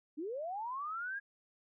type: linear sweep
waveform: sine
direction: up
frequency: 278.4 to 1661.2 Hz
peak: -37 dBFS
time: 0.17-1.2 s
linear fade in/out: 20 ms
effects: none